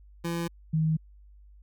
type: tone pair in turn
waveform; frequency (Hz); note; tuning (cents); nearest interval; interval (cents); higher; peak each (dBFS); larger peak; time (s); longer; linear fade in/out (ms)
25% pulse / sine; 169.3 / 158.13; E3 / D#3; +46 / +28; minor second; 118; first; -25 / -22; second; 0.24-0.48 / 0.73-0.97; neither; 10
effects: added 50 Hz sine -50 dBFS peak until 1.62 s